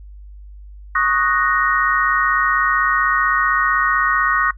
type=chord; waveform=sine; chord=D# minor seventh; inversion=third; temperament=equal; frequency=1108.7 / 1244.5 / 1480 / 1864.7 Hz; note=C#6 / D#6 / F#6 / A#6; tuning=0 / 0 / 0 / 0 cents; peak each=-20 dBFS; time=0.95-4.51 s; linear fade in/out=5 ms; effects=noise-tail reverb RT60 0.1 s tail -18 dB re dry + added 50 Hz sine -35 dBFS peak until 4.57 s